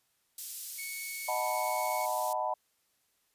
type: high-pass noise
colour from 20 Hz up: white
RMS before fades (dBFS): -40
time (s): 0.38-2.33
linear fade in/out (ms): 2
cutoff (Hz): 5400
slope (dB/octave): 12
type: tone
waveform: 40% pulse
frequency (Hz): 2217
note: C#7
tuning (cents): 0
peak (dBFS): -39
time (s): 0.78-2.06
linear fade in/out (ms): 10
type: chord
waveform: sine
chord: B dominant seventh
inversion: first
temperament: equal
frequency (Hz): 622.3 / 740 / 880 / 987.8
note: D#5 / F#5 / A5 / B5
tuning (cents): 0 / 0 / 0 / 0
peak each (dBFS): -35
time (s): 1.28-2.54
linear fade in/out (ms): 5
effects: white hiss -74 dBFS RMS until 3.34 s + resampled to 32000 Hz